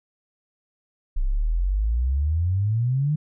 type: exponential sweep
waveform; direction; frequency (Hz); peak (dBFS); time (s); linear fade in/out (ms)
sine; up; 30.62 to 155.56; -19; 1.16-3.16; 10
effects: none